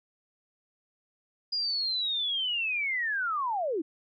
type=linear sweep; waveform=sine; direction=down; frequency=4905 to 288.4 Hz; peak=-27 dBFS; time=1.52-3.82 s; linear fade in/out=10 ms; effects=none